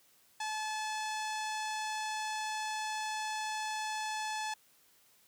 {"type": "tone with low-pass filter", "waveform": "sawtooth", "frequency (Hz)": 863, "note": "A5", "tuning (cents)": -34, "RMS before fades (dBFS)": -37, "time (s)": [0.4, 4.54], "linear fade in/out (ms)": 5, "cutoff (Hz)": 7500, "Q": 1.4, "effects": ["white hiss -66 dBFS RMS until 5.27 s", "high-pass 60 Hz 12 dB/octave"]}